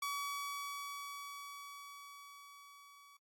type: tone with level ramp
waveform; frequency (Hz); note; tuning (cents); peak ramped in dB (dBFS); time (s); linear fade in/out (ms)
sawtooth; 1137; C#6; +44; -33 to -55; 0.02-3.17; 5
effects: AAC 64 kbps